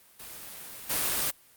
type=noise with level steps; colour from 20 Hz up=white; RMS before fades=-43 / -28 dBFS; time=0.19-1.31 s; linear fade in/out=10 ms; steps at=0.89 s; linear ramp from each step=20 ms; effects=white hiss -58 dBFS RMS until 1.56 s + Opus 32 kbps